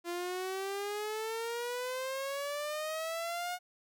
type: exponential sweep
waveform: sawtooth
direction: up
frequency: 342.7 to 725 Hz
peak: -31 dBFS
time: 0.04-3.59 s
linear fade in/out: 50 ms
effects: none